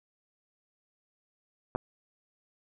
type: clicks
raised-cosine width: 1 ms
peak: -17 dBFS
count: 2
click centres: 1.751 / 1.759 s
effects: none